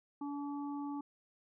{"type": "harmonic tone", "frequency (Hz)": 286.4, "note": "D4", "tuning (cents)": -43, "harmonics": [1, 3, 4], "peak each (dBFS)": [-38, -46, -51], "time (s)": [0.21, 1.01], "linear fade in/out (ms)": 5, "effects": []}